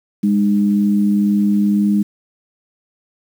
sine tone pair together, 204.4 / 306.3 Hz, G#3 / D#4, -27 / -27 cents, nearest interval perfect fifth, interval 700 cents, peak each -12 / -21 dBFS, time 0.23-2.03 s, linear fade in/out 10 ms, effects 7-bit

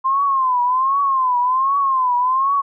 sine tone with vibrato, 1046.5 Hz, C6, in tune, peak -14 dBFS, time 0.04-2.62 s, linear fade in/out 20 ms, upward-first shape triangle, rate 1.3 Hz, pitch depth 140 cents each way, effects none

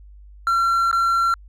triangle tone with dropouts, 1363 Hz, F6, 43 cents flat, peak -14 dBFS, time 0.47-1.34 s, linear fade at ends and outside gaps 1 ms, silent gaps 0.914-0.928 s, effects added 50 Hz sine -41 dBFS peak until 1.48 s

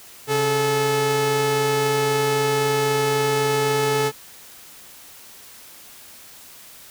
sawtooth tone pair together, 136.39 / 433 Hz, C#3 / A4, -28 / -28 cents, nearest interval octave + minor sixth, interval 2000 cents, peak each -22 / -15 dBFS, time 0.27-4.12 s, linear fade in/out 50 ms, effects white hiss -44 dBFS RMS until 6.9 s

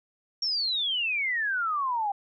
sine exponential sweep, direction down, 5588 to 784 Hz, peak -25 dBFS, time 0.42-2.12 s, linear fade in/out 5 ms, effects none

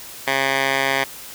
10% pulse tone with band-pass filter, 135.6 Hz, C#3, 38 cents flat, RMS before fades -20 dBFS, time 0.27-1.04 s, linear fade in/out 5 ms, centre 2000 Hz, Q 1.1, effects white hiss -37 dBFS RMS until 1.34 s

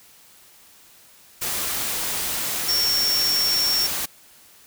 sine tone in noise, 5480 Hz, F8, 34 cents flat, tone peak -19 dBFS, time 2.68-3.87 s, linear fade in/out 10 ms, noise white, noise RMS -26 dBFS, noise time 1.41-4.06 s, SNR +4 dB, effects white hiss -51 dBFS RMS until 4.66 s

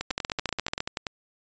two click trains, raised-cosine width 0.2 ms, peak -10 / -12 dBFS, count 11 / 12, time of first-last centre 0.11-0.804 / 0.01-1.068 s, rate 14.4 / 10.4 Hz, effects resampled to 16000 Hz

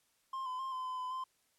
triangle tone with pitch steps, 1059 / 1016 / 1058 / 1026 / 1020 / 1011 / 1037 Hz, C6 / B5 / C6 / C6 / C6 / B5 / C6, +21 / +49 / +19 / -34 / -44 / +40 / -16 cents, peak -35 dBFS, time 0.33-1.24 s, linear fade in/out 5 ms, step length 130 ms, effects white hiss -74 dBFS RMS until 1.58 s + low-pass 12000 Hz 12 dB/octave

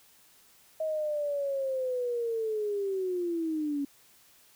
sine linear sweep, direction down, 636 to 277.9 Hz, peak -28 dBFS, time 0.8-3.85 s, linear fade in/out 5 ms, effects white hiss -60 dBFS RMS until 4.55 s

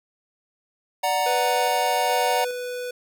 square chord, D augmented, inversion none, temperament equal, 587.3 / 740 / 932.3 Hz, D5 / F#5 / A#5, 0 / 0 / 0 cents, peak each -28 / -24 / -26 dBFS, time 1.03-2.45 s, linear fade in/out 10 ms
square tone with tremolo, 494.5 Hz, B4, 2 cents sharp, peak -26 dBFS, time 1.26-2.91 s, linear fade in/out 5 ms, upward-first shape square, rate 1.2 Hz, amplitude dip 30%
effects none

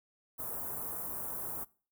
white band-stop noise, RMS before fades -39 dBFS, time 0.38-1.65 s, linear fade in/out 20 ms, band 1200 to 11000 Hz, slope 24 dB/octave, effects noise-tail reverb RT60 0.4 s tail -22 dB re dry

